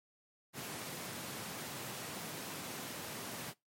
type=high-pass noise; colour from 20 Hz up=pink; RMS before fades=-44 dBFS; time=0.53-3.54 s; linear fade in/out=50 ms; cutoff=120 Hz; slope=24 dB/octave; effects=noise-tail reverb RT60 0.2 s tail -22 dB re dry + MP3 64 kbps